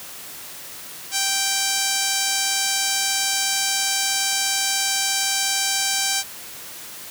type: tone with band-pass filter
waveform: sawtooth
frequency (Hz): 783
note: G5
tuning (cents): -2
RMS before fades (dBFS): -22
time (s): 1.11-6.24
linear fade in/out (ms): 50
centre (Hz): 6800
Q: 1.2
effects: white hiss -37 dBFS RMS until 7.1 s + high-pass 80 Hz 12 dB/octave